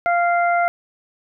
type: harmonic tone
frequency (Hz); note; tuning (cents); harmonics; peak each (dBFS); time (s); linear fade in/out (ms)
695; F5; -9; 1 / 2 / 3; -16 / -22 / -26; 0.06-0.68; 0
effects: none